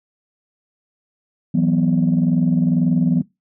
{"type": "chord", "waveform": "sine", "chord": "E suspended second", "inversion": "none", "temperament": "equal", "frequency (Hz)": [164.81, 185, 246.9], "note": ["E3", "F#3", "B3"], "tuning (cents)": [0, 0, 0], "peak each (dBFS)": -17, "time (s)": [1.54, 3.22], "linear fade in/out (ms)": 10, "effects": ["noise-tail reverb RT60 0.2 s tail -21 dB re dry", "tanh soft clip ceiling -8 dBFS"]}